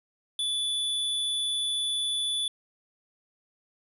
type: tone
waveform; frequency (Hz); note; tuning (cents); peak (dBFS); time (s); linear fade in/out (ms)
square; 3466; A7; -27; -27; 0.39-2.48; 2
effects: resampled to 32000 Hz